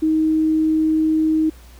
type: tone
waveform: sine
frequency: 314.6 Hz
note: D#4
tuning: 19 cents sharp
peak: -14 dBFS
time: 0.02-1.5 s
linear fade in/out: 10 ms
effects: added 60 Hz sine -41 dBFS peak until 1.79 s + pink hiss -49 dBFS RMS until 1.79 s